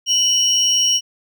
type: tone pair together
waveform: triangle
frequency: 2971 / 5609 Hz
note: F#7 / F8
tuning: +6 / +7 cents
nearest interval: major seventh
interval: 1101 cents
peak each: -15 dBFS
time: 0.06-1.01 s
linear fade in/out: 50 ms
effects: none